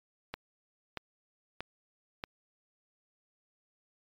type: click train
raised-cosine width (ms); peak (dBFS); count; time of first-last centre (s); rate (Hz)
0.3; -20; 4; 0.34-2.239; 1.58
effects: MP3 96 kbps